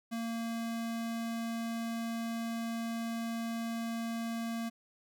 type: tone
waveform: square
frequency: 229.6 Hz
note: A#3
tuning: 26 cents flat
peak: -35 dBFS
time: 0.11-4.7 s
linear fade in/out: 20 ms
effects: none